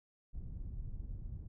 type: low-pass noise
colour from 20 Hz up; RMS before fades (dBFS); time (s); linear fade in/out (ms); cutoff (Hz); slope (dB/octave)
pink; -43; 0.33-1.48; 20; 100; 12
effects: none